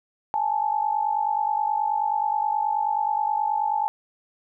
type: tone pair together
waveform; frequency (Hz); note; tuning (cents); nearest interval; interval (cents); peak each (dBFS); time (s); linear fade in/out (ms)
sine; 830.6 / 880; G#5 / A5; 0 / 0; minor second; 100; -24; 0.34-3.88; 0
effects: none